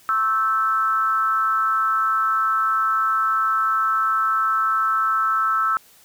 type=tone with frequency modulation; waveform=sine; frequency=1318.5 Hz; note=E6; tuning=in tune; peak=-17 dBFS; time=0.09-5.77 s; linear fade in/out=0 ms; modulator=223 Hz; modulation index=0.57; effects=white hiss -52 dBFS RMS until 6.04 s